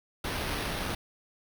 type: noise with sample-and-hold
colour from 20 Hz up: pink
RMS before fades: -33 dBFS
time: 0.24-0.95 s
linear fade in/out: 5 ms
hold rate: 7350 Hz
effects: none